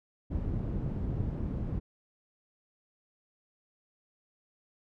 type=low-pass noise; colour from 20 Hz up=white; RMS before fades=-33 dBFS; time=0.3-1.8 s; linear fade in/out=20 ms; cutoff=150 Hz; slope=12 dB/octave; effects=none